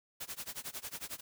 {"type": "noise with tremolo", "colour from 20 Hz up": "white", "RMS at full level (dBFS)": -40, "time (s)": [0.2, 1.21], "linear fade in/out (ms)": 10, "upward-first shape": "sine", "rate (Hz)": 11, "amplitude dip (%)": 95, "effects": []}